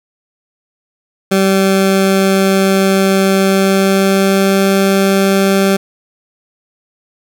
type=tone with pitch glide; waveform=20% pulse; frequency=193.1 to 194.78 Hz; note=G3 to G3; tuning=-26 to -11 cents; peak=-4 dBFS; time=1.31-5.77 s; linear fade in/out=10 ms; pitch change=+15 cents; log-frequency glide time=3.36-4.65 s; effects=none